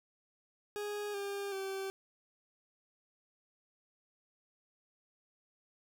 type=tone with pitch steps; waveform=40% pulse; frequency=413.9 / 400.3 / 387.1 Hz; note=G#4 / G4 / G4; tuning=-6 / +36 / -22 cents; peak=-36 dBFS; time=0.76-1.9 s; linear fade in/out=0 ms; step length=380 ms; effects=none

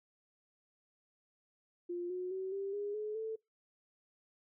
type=tone with pitch steps; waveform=sine; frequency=350.4 / 364.2 / 378.6 / 393.5 / 409.1 / 425.2 / 442 Hz; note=F4 / F#4 / F#4 / G4 / G#4 / G#4 / A4; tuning=+6 / -27 / +40 / +7 / -26 / +41 / +8 cents; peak=-36 dBFS; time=1.89-3.36 s; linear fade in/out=10 ms; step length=210 ms; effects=noise-tail reverb RT60 0.2 s tail -24 dB re dry

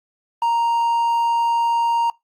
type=tone; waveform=triangle; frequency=932.3 Hz; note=A#5; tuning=in tune; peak=-14 dBFS; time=0.42-2.1 s; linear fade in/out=2 ms; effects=noise-tail reverb RT60 0.2 s tail -24 dB re dry + Opus 32 kbps

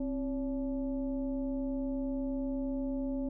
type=tone with frequency modulation; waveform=sine; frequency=265.8 Hz; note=C4; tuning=27 cents sharp; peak=-31 dBFS; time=0-3.29 s; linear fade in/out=5 ms; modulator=300 Hz; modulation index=0.72; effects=none

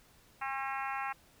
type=harmonic tone; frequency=270 Hz; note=C#4; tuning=45 cents flat; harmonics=3 / 4 / 5 / 6 / 7 / 8 / 9 / 10; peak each=-38 / -40 / -42 / -44 / -45 / -46 / -47 / -48 dBFS; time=0.41-1.13 s; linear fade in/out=10 ms; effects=pink hiss -63 dBFS RMS until 1.4 s

